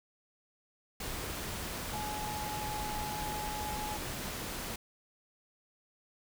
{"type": "tone in noise", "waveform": "sine", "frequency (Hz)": 845, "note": "G#5", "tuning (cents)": 30, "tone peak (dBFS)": -38, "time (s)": [1.93, 3.97], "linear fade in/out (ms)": 5, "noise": "pink", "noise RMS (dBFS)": -39, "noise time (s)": [1, 4.76], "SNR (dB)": -2, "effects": []}